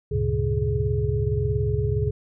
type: tone cluster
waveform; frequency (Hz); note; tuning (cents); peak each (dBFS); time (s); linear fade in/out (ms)
sine; 71.6 / 99.1 / 116.3 / 137.7 / 419.1; D2 / G2 / A#2 / C#3 / G#4; -43 / +19 / -4 / -11 / +16; -27; 0.11-2.11; 10
effects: none